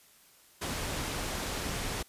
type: low-pass noise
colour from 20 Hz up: pink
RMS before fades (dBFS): -35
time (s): 0.61-2.03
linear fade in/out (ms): 10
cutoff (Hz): 11000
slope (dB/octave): 12
effects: white hiss -60 dBFS RMS until 2.08 s + resampled to 32000 Hz

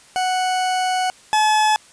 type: tone pair in turn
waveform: 40% pulse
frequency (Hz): 740 / 857.5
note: F#5 / A5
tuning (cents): 0 / -45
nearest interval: minor third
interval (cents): 255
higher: second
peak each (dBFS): -17 / -13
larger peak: second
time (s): 0.16-1.1 / 1.33-1.76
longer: first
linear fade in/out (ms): 0
effects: white hiss -48 dBFS RMS until 1.92 s + resampled to 22050 Hz

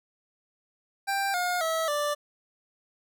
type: tone with pitch steps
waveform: 25% pulse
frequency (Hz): 789 / 715.2 / 648.3 / 587.7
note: G5 / F5 / E5 / D5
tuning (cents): +11 / +41 / -29 / +1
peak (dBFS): -22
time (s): 1.07-2.15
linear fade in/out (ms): 20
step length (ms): 270
effects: none

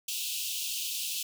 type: high-pass noise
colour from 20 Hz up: pink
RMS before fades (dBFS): -34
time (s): 0.08-1.23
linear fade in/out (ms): 5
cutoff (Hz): 2600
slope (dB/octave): 96
effects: none

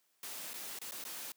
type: noise with dropouts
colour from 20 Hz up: white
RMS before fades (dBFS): -44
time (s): 0.23-1.32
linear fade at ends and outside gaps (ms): 2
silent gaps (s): 0.534-0.539 / 0.789-0.815 / 0.911-0.919 / 1.04-1.05
effects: white hiss -75 dBFS RMS until 1.36 s + high-pass 200 Hz 12 dB/octave

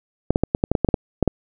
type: clicks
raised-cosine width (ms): 2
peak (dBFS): -3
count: 12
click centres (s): 0.306 / 0.359 / 0.436 / 0.549 / 0.639 / 0.716 / 0.752 / 0.847 / 0.888 / 0.942 / 1.227 / 1.277
effects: none

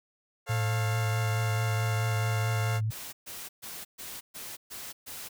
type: chord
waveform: 15% pulse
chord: A augmented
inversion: none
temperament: equal with one note detuned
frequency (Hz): 440 / 541.4 / 698.5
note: A4 / C#5 / E#5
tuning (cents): 0 / -41 / 0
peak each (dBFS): -32 / -32 / -29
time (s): 0.46-2.81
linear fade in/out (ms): 50
type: tone with vibrato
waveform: sine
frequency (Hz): 110.5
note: A2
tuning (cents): +8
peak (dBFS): -26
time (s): 0.49-2.91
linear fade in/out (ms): 10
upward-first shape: triangle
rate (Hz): 4.6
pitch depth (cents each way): 45
type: noise bursts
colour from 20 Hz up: white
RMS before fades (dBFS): -41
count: 7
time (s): 2.9-5.29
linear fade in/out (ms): 20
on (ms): 230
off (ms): 130
effects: none

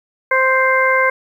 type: harmonic tone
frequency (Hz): 523.3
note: C5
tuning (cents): 0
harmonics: 1 / 2 / 3 / 4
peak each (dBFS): -17 / -17 / -17 / -17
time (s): 0.31-1.1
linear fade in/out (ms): 5
effects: 8-bit

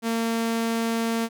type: tone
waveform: sawtooth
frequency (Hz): 228.4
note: A#3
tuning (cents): -35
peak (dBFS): -19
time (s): 0.02-1.29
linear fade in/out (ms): 50
effects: none

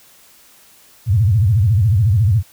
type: tone with vibrato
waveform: sine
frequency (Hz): 103.83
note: G#2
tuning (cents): 0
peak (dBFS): -10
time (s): 1.06-2.43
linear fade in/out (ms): 50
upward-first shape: sine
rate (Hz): 14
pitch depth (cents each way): 270
effects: white hiss -48 dBFS RMS until 2.52 s

